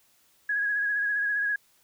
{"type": "tone with vibrato", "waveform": "sine", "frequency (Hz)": 1661.2, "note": "G#6", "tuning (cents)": 0, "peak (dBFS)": -24, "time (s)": [0.49, 1.56], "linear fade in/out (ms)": 5, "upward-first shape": "sine", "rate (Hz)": 15, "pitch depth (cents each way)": 34, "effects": ["white hiss -64 dBFS RMS until 1.83 s"]}